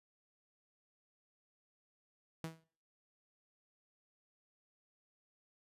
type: tone with exponential decay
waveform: sawtooth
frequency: 162.1 Hz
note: E3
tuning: 29 cents flat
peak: -33 dBFS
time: 2.44-2.64 s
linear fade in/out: 0 ms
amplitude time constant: 42 ms
effects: noise-tail reverb RT60 0.5 s tail -22 dB re dry + resampled to 32000 Hz